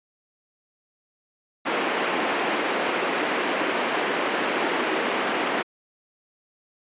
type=band-pass noise; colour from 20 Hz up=pink; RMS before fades=-25 dBFS; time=1.65-5.63 s; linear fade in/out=20 ms; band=270 to 2900 Hz; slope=24 dB/octave; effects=resampled to 8000 Hz